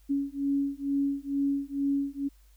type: beating tone pair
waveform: sine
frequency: 278.3 / 280.5 Hz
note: C#4 / C#4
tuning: +7 / +21 cents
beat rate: 2.2 Hz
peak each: -29 dBFS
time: 0.09-2.29 s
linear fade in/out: 20 ms
effects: added 50 Hz sine -55 dBFS peak until 2.56 s + white hiss -67 dBFS RMS until 2.56 s